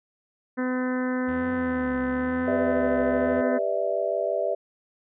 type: harmonic tone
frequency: 253.7 Hz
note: B3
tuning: 47 cents sharp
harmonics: 1 / 2 / 3 / 4 / 5 / 6 / 7 / 8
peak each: -25 / -31 / -41 / -38 / -40 / -37 / -38 / -45 dBFS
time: 0.57-3.59 s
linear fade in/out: 20 ms
type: tone with vibrato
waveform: sawtooth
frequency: 77.78 Hz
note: D#2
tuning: in tune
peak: -34 dBFS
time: 1.27-3.42 s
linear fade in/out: 20 ms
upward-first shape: triangle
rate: 1 Hz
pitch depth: 300 cents each way
type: chord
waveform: sine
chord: E minor seventh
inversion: first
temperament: just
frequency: 395.6 / 494.4 / 593.3 / 659.3 Hz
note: G4 / B4 / D5 / E5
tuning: +16 / +2 / +18 / 0 cents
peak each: -31 / -31 / -27 / -27 dBFS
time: 2.47-4.55 s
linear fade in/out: 10 ms
effects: resampled to 8000 Hz